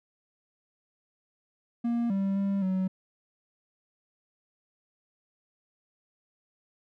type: tone with pitch steps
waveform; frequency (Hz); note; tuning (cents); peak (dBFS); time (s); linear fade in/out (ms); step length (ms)
triangle; 235.6 / 195.3 / 197.5 / 187.7; A#3 / G3 / G3 / F#3; +19 / -6 / +13 / +25; -23; 1.84-2.88; 10; 260
effects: none